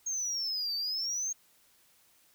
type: exponential two-way sweep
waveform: sine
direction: down then up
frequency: 6510 to 4557 to 6510 Hz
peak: -28 dBFS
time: 0.06-1.33 s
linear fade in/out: 10 ms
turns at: 0.75 s
effects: tanh soft clip ceiling -30 dBFS + white hiss -65 dBFS RMS until 2.34 s